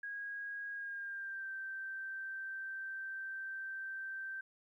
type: tone with pitch glide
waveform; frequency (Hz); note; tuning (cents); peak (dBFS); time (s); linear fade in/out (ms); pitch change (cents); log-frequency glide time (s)
sine; 1642 to 1561.5; G#6 to G6; -20 to -7; -40; 0.03-4.41; 5; -87; 0.71-1.51
effects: 13-bit